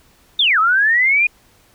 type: linear two-way sweep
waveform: sine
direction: down then up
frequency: 3715 to 1244.5 to 2470 Hz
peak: -11 dBFS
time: 0.39-1.27 s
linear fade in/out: 5 ms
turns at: 0.59 s
effects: pink hiss -53 dBFS RMS until 1.74 s